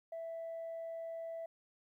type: tone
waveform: sine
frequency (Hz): 660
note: E5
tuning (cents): +2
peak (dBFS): -39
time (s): 0.12-1.46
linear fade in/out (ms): 5
effects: tanh soft clip ceiling -38 dBFS + 13-bit